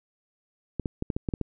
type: clicks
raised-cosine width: 3 ms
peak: -15 dBFS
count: 8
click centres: 0.797 / 0.858 / 1.024 / 1.102 / 1.165 / 1.288 / 1.338 / 1.413 s
effects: none